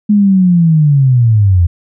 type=linear sweep; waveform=sine; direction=down; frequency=211.5 to 82.7 Hz; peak=-5 dBFS; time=0.09-1.67 s; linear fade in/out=10 ms; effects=none